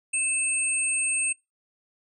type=tone pair together; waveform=sine; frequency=2621 / 8560 Hz; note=E7 / C9; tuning=-11 / +38 cents; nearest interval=octave + minor sixth; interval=2049 cents; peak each=-27 / -24 dBFS; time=0.13-1.33 s; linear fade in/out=10 ms; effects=noise-tail reverb RT60 0.2 s tail -24 dB re dry